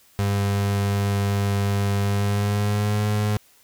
35% pulse tone with pitch glide, 100.3 to 105.04 Hz, G2 to G#2, +40 to +20 cents, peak -18 dBFS, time 0.19-3.37 s, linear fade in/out 0 ms, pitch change +80 cents, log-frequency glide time 2.05-3.04 s, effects white hiss -56 dBFS RMS until 3.63 s

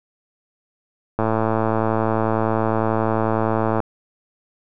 click train, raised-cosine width 1 ms, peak -6 dBFS, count 291, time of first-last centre 1.19-3.803 s, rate 111 Hz, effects none

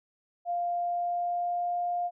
sine tone with pitch glide, 698.5 to 704.2 Hz, F5 to F5, 0 to +14 cents, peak -27 dBFS, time 0.45-2.11 s, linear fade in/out 50 ms, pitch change +14 cents, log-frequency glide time 0.69-1.78 s, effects none

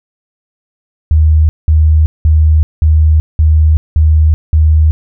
sine tone bursts, 77.78 Hz, D#2, in tune, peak -4 dBFS, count 7, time 1.11-4.91 s, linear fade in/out 0 ms, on 380 ms, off 190 ms, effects none

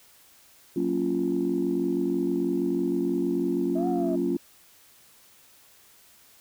sine chord, Gb major seventh, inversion none, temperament just, 185 / 231.2 / 277.5 / 346.9 Hz, Gb3 / Bb3 / Db4 / F4, 0 / -14 / +2 / -12 cents, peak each -31 / -31 / -27 / -26 dBFS, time 0.76-4.37 s, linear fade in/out 5 ms
sine linear two-way sweep, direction up then down, 630 to 740 to 630 Hz, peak -30 dBFS, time 3.75-4.16 s, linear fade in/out 10 ms, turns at 3.88 s
effects tanh soft clip ceiling -15 dBFS + white hiss -56 dBFS RMS until 6.4 s

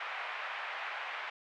white band-pass noise, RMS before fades -40 dBFS, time 0-1.3 s, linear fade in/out 5 ms, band 680 to 2400 Hz, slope 24 dB/octave, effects none

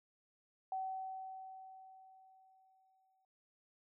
sine tone with exponential decay, 760 Hz, F#5, 46 cents sharp, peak -36 dBFS, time 0.72-3.25 s, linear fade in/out 2 ms, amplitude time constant 550 ms, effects none

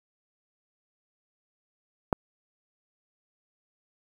click, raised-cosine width 1 ms, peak -8 dBFS, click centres 2.128 s, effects 7-bit

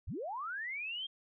sine linear sweep, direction up, 37.44 to 3243 Hz, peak -37 dBFS, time 0.07-1.07 s, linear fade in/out 10 ms, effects none

